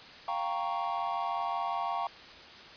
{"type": "chord", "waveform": "triangle", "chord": "G half-diminished seventh", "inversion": "third", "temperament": "equal", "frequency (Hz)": [698.5, 784, 932.3, 1108.7], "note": ["F5", "G5", "Bb5", "Db6"], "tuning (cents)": [0, 0, 0, 0], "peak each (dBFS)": -34, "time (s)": [0.28, 2.07], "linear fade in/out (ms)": 2, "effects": ["white hiss -49 dBFS RMS until 2.76 s", "resampled to 11025 Hz"]}